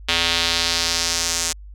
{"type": "tone with band-pass filter sweep", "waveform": "square", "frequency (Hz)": 84.3, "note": "E2", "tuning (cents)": 39, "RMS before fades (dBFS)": -21, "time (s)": [0.08, 1.53], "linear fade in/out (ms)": 10, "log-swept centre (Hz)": [3300, 6900], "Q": 2, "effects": ["added 50 Hz sine -36 dBFS peak until 1.74 s"]}